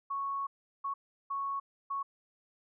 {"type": "tone bursts at uneven times", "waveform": "sine", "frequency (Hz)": 1107, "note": "C#6", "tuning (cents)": -3, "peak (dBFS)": -32, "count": 4, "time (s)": [[0.1, 0.47], [0.84, 0.94], [1.3, 1.6], [1.9, 2.03]], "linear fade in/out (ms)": 10, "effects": []}